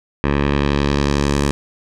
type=tone with low-pass filter sweep; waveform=10% pulse; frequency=71.1 Hz; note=C#2; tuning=45 cents sharp; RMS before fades=-17 dBFS; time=0.24-1.51 s; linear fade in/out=0 ms; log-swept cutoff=2200 to 8800 Hz; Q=1.2; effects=none